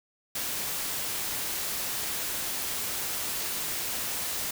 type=noise; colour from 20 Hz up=white; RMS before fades=-32 dBFS; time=0.35-4.51 s; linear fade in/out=5 ms; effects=none